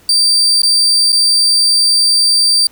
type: tone with dropouts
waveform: 35% pulse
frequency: 4670 Hz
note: D8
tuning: 11 cents flat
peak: -7 dBFS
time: 0.09-2.67 s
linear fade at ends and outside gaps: 2 ms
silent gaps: 0.619-0.632 / 1.121-1.127 s
effects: pink hiss -47 dBFS RMS until 2.71 s